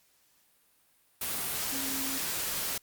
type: tone in noise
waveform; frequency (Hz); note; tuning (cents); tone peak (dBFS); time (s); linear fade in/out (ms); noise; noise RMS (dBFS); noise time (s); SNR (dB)
sine; 269; C4; +48; -38; 1.72-2.18; 5; white; -33; 1.21-2.78; -8
effects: white hiss -67 dBFS RMS until 2.82 s + Opus 48 kbps